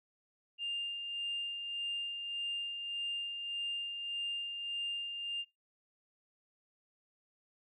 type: tone with tremolo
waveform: sine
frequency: 2803 Hz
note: F7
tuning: 6 cents sharp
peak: -33 dBFS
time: 0.58-5.45 s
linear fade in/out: 50 ms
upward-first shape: sine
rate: 1.7 Hz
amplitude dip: 45%
effects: noise-tail reverb RT60 0.2 s tail -23 dB re dry + tanh soft clip ceiling -30 dBFS